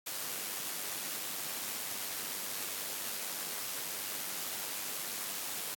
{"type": "noise with amplitude modulation", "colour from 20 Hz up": "white", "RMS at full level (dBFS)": -37, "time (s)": [0.06, 5.75], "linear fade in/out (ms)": 10, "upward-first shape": "sine", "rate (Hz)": 98.3, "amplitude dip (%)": 35, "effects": ["high-pass 150 Hz 12 dB/octave", "AAC 64 kbps"]}